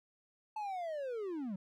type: linear sweep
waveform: triangle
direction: down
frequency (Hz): 877 to 179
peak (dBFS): -35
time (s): 0.56-1.56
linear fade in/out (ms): 5
effects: none